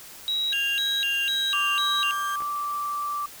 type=tone with vibrato; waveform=sine; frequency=3275 Hz; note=G#7; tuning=25 cents flat; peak=-23 dBFS; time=0.28-2.11 s; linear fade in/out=0 ms; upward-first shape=square; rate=2 Hz; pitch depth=280 cents each way
type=tone with pitch glide; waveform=35% pulse; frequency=1627 to 1594.4 Hz; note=G#6 to G6; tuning=-36 to +29 cents; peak=-29 dBFS; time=0.52-2.36 s; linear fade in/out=5 ms; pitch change=-35 cents; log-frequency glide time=0.95-1.66 s
type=tone; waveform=sine; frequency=1168 Hz; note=D6; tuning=10 cents flat; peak=-26 dBFS; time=1.53-3.26 s; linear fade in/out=5 ms
type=clicks; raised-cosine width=0.5 ms; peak=-26 dBFS; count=2; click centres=2.405 / 2.421 s
effects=white hiss -44 dBFS RMS until 3.4 s